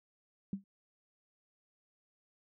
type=tone with exponential decay; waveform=sine; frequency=196 Hz; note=G3; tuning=in tune; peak=-30 dBFS; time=0.53-0.64 s; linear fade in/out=2 ms; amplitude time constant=23 ms; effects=none